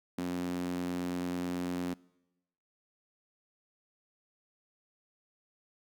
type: tone with high-pass filter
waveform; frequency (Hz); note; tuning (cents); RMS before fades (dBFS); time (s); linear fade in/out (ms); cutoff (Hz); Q
sawtooth; 89; F2; +33; -35; 0.18-1.94; 5; 230; 4.8
effects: noise-tail reverb RT60 1.0 s tail -24 dB re dry